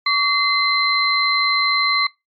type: tone cluster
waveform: sine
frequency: 1138 / 2071 / 4091 Hz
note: C#6 / C7 / C8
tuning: +45 / -18 / -40 cents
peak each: -19 dBFS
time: 0.06-2.07 s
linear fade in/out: 5 ms
effects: noise-tail reverb RT60 0.2 s tail -23 dB re dry + MP3 64 kbps